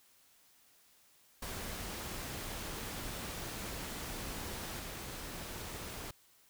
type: noise with level steps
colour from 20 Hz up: pink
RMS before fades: -42 / -44 dBFS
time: 1.42-6.11 s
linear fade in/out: 5 ms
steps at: 4.79 s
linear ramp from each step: 5 ms
effects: white hiss -66 dBFS RMS until 6.49 s